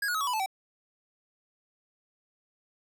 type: tone with pitch steps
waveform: square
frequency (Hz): 1647 / 1450.5 / 1277.4 / 1124.9 / 990.7 / 872.5 / 768.4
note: G#6 / F#6 / D#6 / C#6 / B5 / A5 / G5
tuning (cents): -15 / -35 / +45 / +25 / +5 / -15 / -35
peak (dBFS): -28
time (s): 0.02-0.461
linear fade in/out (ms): 5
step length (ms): 63
effects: none